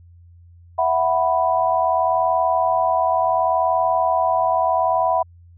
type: chord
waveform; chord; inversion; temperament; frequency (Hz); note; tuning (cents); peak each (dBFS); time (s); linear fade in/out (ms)
sine; E suspended second; none; equal; 659.3 / 740 / 987.8; E5 / F#5 / B5; 0 / 0 / 0; -20; 0.78-5.23; 10
effects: added 86 Hz sine -44 dBFS peak until 5.57 s